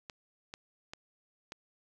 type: clicks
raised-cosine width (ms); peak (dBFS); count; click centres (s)
0.2; -25; 4; 0.098 / 0.539 / 0.935 / 1.521
effects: none